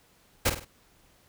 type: noise with echo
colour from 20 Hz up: pink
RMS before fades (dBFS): -23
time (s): 0.45-0.5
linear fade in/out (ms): 10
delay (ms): 50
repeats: 3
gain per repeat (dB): -8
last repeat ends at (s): 0.65
effects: pink hiss -62 dBFS RMS until 1.28 s